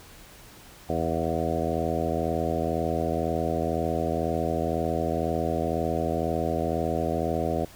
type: harmonic tone with a mistuned harmonic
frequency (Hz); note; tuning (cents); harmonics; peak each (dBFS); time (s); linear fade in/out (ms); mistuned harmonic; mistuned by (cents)
82; E2; -9; 1 / 2 / 3 / 4 / 5 / 6 / 7 / 8 / 9; -33 / -33 / -33 / -33 / -33 / -33 / -33 / -33 / -33; 0.89-7.65; 5; 9; -19
effects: pink hiss -49 dBFS RMS until 7.75 s